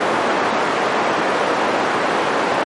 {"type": "band-pass noise", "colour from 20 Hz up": "white", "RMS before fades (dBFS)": -18, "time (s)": [0, 2.64], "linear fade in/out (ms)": 10, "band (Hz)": [280, 1100], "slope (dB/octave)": 12, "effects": ["MP3 48 kbps"]}